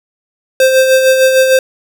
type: tone with tremolo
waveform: square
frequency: 523.3 Hz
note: C5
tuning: in tune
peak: -5 dBFS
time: 0.6-1.59 s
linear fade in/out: 2 ms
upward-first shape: sine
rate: 6.6 Hz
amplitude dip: 45%
effects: none